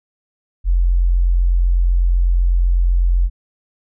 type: tone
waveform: sine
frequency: 44 Hz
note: F1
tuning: 14 cents sharp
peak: -11 dBFS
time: 0.64-3.3 s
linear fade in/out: 50 ms
effects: none